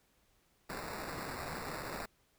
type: noise with sample-and-hold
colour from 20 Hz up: violet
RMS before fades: -42 dBFS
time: 0.69-2.06 s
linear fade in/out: 10 ms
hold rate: 3150 Hz
effects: pink hiss -72 dBFS RMS until 2.38 s